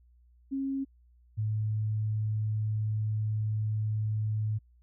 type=tone pair in turn; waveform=sine; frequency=271.4 / 107.71 Hz; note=C#4 / A2; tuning=-36 / -36 cents; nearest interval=octave + major third; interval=1600 cents; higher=first; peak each=-29 / -27 dBFS; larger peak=second; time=0.51-0.85 / 1.37-4.59 s; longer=second; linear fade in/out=20 ms; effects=added 60 Hz sine -58 dBFS peak until 4.82 s